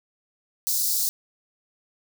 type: high-pass noise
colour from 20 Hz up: white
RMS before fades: -24 dBFS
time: 0.67-1.09 s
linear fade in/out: 0 ms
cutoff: 4200 Hz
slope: 48 dB/octave
effects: none